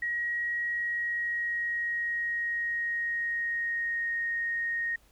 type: tone with pitch glide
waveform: sine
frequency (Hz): 1900 to 1862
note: A#6 to A#6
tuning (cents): +33 to -2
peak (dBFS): -28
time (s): 0.02-4.96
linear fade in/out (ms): 5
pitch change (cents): -35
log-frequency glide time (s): 0.64-4.15
effects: added 50 Hz sine -62 dBFS peak until 5.11 s + pink hiss -64 dBFS RMS until 5.11 s